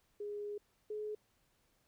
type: tone pair in turn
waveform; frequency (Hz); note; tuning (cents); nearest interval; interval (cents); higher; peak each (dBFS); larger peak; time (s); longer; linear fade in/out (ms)
sine; 413.1 / 424.2; G#4 / G#4; -9 / +37; unison; 46; second; -39 / -38; second; 0.2-0.58 / 0.9-1.15; first; 5
effects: pink hiss -75 dBFS RMS until 1.87 s